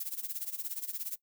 violet noise with tremolo, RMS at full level -35 dBFS, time 0-1.16 s, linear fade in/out 5 ms, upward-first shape sine, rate 17 Hz, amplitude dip 85%, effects noise-tail reverb RT60 0.1 s tail -20 dB re dry

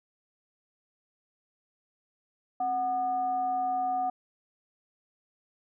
sine tone with frequency modulation, 740 Hz, F#5, in tune, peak -26 dBFS, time 2.6-4.1 s, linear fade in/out 5 ms, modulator 475 Hz, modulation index 0.31, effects none

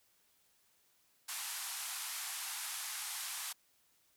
white band-pass noise, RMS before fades -42 dBFS, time 1.28-3.53 s, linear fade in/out 10 ms, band 760 to 13000 Hz, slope 48 dB/octave, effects white hiss -72 dBFS RMS until 4.16 s

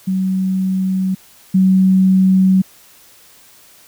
sine tone pair in turn, 188.6 / 188.6 Hz, F#3 / F#3, +33 / +33 cents, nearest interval unison, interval 0 cents, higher neither, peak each -14 / -8 dBFS, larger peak second, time 0.07-1.15 / 1.54-2.62 s, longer neither, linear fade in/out 10 ms, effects white hiss -46 dBFS RMS until 3.87 s

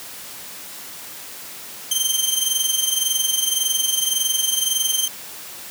15% pulse tone with amplitude modulation, 3136 Hz, G7, in tune, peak -8 dBFS, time 1.91-5.08 s, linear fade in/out 5 ms, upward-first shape sine, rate 21.8 Hz, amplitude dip 65%, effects white hiss -36 dBFS RMS until 5.7 s + high-pass 100 Hz 12 dB/octave

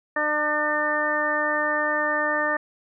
harmonic tone, 300.4 Hz, D4, 39 cents sharp, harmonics 1 / 2 / 3 / 4 / 5 / 6, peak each -33 / -27 / -31 / -28 / -35 / -24 dBFS, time 0.16-2.57 s, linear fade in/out 5 ms, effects none

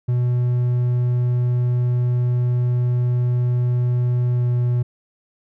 triangle tone with pitch glide, 122.9 to 122.12 Hz, B2 to B2, -8 to -19 cents, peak -14 dBFS, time 0.08-4.83 s, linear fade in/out 10 ms, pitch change -11 cents, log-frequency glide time 4.34-4.44 s, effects none

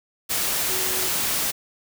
sine tone in noise, 372.8 Hz, F#4, 13 cents sharp, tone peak -34 dBFS, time 0.68-1.1 s, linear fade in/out 20 ms, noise white, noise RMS -24 dBFS, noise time 0.29-1.52 s, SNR -13 dB, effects none

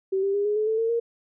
sine tone with pitch steps, 383.8 / 394.6 / 405.7 / 417.1 / 428.8 / 440.9 / 453.3 / 466 Hz, G4 / G4 / G#4 / G#4 / A4 / A4 / A#4 / A#4, -37 / +11 / -41 / +7 / -45 / +4 / -48 / -1 cents, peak -21 dBFS, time 0.12-1 s, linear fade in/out 10 ms, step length 110 ms, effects none

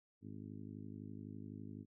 harmonic tone, 51.9 Hz, G#1, in tune, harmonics 2 / 3 / 4 / 5 / 6 / 7 / 8, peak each -52 / -56 / -52 / -52 / -57 / -64 / -64 dBFS, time 0.21-1.86 s, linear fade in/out 50 ms, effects none

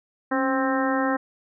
harmonic tone with a mistuned harmonic, 263.1 Hz, C4, 10 cents sharp, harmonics 1 / 2 / 3 / 4 / 5 / 6 / 7, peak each -24 / -27 / -29 / -30 / -31 / -32 / -32 dBFS, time 0.31-1.17 s, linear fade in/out 10 ms, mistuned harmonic 1, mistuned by +54 cents, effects none

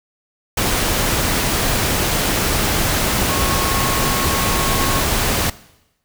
sine tone in noise, 1093 Hz, C#6, 25 cents flat, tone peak -25 dBFS, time 3.29-5.01 s, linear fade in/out 5 ms, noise pink, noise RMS -18 dBFS, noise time 0.57-5.5 s, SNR -10 dB, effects noise-tail reverb RT60 0.9 s tail -19 dB re dry

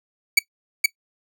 sawtooth tone with echo, 2277 Hz, C#7, 46 cents sharp, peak -8 dBFS, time 0.37-0.39 s, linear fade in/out 5 ms, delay 470 ms, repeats 1, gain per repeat -2 dB, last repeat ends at 0.86 s, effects noise-tail reverb RT60 0.1 s tail -19 dB re dry

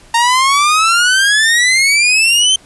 sawtooth exponential sweep, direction up, 918 to 3136 Hz, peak -5 dBFS, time 0.14-2.56 s, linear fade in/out 5 ms, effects pink hiss -44 dBFS RMS until 2.65 s + resampled to 24000 Hz

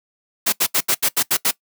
white noise bursts, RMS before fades -17 dBFS, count 8, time 0.46-1.512 s, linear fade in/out 10 ms, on 65 ms, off 76 ms, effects noise-tail reverb RT60 0.1 s tail -20 dB re dry + high-pass 150 Hz 12 dB/octave

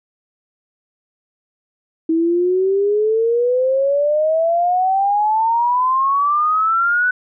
sine exponential sweep, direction up, 320.6 to 1500 Hz, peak -13 dBFS, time 2.09-7.11 s, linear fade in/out 5 ms, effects none

